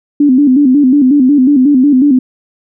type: tone with vibrato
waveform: sine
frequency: 272.5 Hz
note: C#4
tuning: 29 cents flat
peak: -4 dBFS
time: 0.2-2.19 s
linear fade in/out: 5 ms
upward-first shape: square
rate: 5.5 Hz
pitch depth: 110 cents each way
effects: none